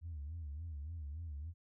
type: tone with vibrato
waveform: sine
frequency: 77.5 Hz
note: D#2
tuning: 6 cents flat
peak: -40 dBFS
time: 0.01-1.54 s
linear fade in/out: 50 ms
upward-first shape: sine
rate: 3.5 Hz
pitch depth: 160 cents each way
effects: tanh soft clip ceiling -38 dBFS